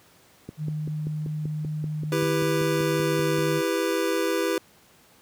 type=click train; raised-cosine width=3 ms; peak=-21 dBFS; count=16; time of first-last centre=0.49-3.386 s; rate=5.18 Hz
type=tone; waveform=sine; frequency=152.9 Hz; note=D#3; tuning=30 cents flat; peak=-26 dBFS; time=0.57-3.62 s; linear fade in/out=50 ms
type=chord; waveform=square; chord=E minor; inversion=none; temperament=just; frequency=329.6 / 395.6 / 494.4 Hz; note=E4 / G4 / B4; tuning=0 / +16 / +2 cents; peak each=-28 dBFS; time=2.12-4.58 s; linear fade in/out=2 ms
effects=pink hiss -56 dBFS RMS until 5.21 s + high-pass 100 Hz 12 dB/octave